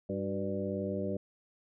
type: harmonic tone with a mistuned harmonic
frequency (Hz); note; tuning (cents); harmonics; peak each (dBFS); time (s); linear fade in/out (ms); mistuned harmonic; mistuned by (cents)
98.6; G2; +11; 1 / 2 / 3 / 4 / 5 / 6; -41 / -36 / -41 / -39 / -39 / -39; 0.09-1.17; 5; 4; -72
effects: none